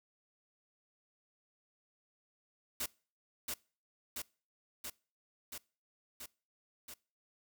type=noise with echo; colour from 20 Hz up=white; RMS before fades=-37 dBFS; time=2.8-2.86 s; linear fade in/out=5 ms; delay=680 ms; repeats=6; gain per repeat=-2 dB; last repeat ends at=6.94 s; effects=noise-tail reverb RT60 0.4 s tail -24 dB re dry